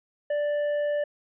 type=tone with tanh clipping; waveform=sine; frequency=587.3 Hz; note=D5; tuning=in tune; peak=-25 dBFS; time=0.3-1.04 s; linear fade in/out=5 ms; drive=7 dB; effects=resampled to 8000 Hz